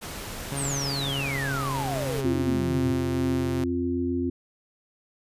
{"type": "noise", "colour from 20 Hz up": "pink", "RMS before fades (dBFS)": -36, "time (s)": [0.01, 2.22], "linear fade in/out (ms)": 20}
{"type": "tone with pitch glide", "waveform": "sawtooth", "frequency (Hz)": [139.1, 132.13], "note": ["C#3", "C3"], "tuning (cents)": [6, 17], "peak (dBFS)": -25, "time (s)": [0.52, 3.64], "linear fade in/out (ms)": 2, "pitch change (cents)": -89, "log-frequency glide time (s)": [0.88, 2.69]}
{"type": "exponential sweep", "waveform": "sine", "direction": "down", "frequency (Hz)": [9140, 103.83], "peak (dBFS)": -29, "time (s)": [0.56, 2.94], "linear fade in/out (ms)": 20}
{"type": "harmonic tone", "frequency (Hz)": 87.31, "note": "F2", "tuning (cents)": 0, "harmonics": [1, 3, 4], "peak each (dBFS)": [-32, -26, -29], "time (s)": [2.24, 4.3], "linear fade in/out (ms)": 5}
{"effects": ["resampled to 32000 Hz"]}